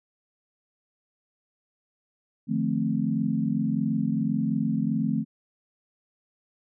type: chord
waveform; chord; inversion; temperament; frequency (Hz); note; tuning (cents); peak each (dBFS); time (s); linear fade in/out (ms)
sine; F dominant seventh; third; equal with one note detuned; 151.75 / 174.61 / 220 / 261.6; Eb3 / F3 / A3 / C4; -43 / 0 / 0 / 0; -30 / -30 / -26 / -29; 2.47-5.25; 50
effects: none